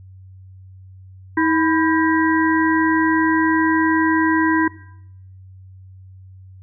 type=harmonic tone with a mistuned harmonic; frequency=318.8 Hz; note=D#4; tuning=42 cents sharp; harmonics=1 / 3 / 5 / 6; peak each=-16 / -21 / -23 / -24 dBFS; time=1.37-4.68 s; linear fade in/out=5 ms; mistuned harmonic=3; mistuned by=+66 cents; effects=noise-tail reverb RT60 0.8 s tail -19 dB re dry + added 94 Hz sine -39 dBFS peak until 6.62 s